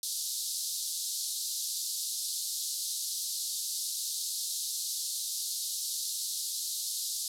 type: band-pass noise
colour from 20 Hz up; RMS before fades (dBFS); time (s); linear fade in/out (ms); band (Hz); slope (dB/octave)
pink; -35; 0.03-7.28; 2; 3900 to 13000; 48
effects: none